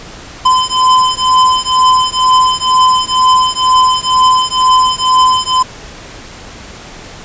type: beating tone pair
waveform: square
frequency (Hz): 1021 / 1023.1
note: C6 / C6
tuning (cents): -43 / -39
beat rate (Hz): 2.1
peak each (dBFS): -11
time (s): 0.45-5.63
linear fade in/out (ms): 10
effects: pink hiss -31 dBFS RMS until 7.24 s + resampled to 16000 Hz